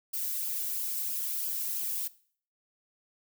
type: noise with flanger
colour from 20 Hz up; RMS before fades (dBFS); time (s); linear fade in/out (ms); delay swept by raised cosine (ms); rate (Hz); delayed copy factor
violet; -33; 0.13-2.08; 10; 0.5 to 1.6; 3; -0.5
effects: noise-tail reverb RT60 0.5 s tail -19 dB re dry